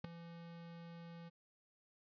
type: tone with ADSR envelope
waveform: square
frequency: 168.9 Hz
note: E3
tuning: 42 cents sharp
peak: -37 dBFS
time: 0.04-1.3 s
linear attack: 6 ms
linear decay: 5 ms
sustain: -14 dB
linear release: 23 ms
effects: resampled to 11025 Hz